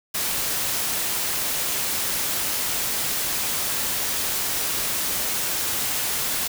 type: noise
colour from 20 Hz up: white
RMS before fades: -25 dBFS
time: 0.14-6.48 s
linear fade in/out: 10 ms
effects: none